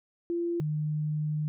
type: tone pair in turn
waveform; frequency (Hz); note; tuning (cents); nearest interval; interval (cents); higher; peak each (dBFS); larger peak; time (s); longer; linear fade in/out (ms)
sine; 342.7 / 151.95; F4 / D#3; -33 / -41; octave + major second; 1408; first; -27; neither; 0.3-0.6 / 0.6-1.48; second; 0
effects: none